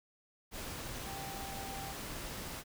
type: tone in noise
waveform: sine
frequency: 784 Hz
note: G5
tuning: in tune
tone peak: -45 dBFS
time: 1.03-1.95 s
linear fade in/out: 50 ms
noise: pink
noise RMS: -43 dBFS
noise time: 0.51-2.64 s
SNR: -5 dB
effects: none